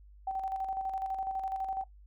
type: tone with tremolo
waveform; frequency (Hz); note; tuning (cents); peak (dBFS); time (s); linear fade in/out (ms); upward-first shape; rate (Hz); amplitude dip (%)
sine; 769; G5; -33; -30; 0.27-1.84; 5; square; 12; 45
effects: noise-tail reverb RT60 0.1 s tail -18 dB re dry + added 50 Hz sine -52 dBFS peak until 2.06 s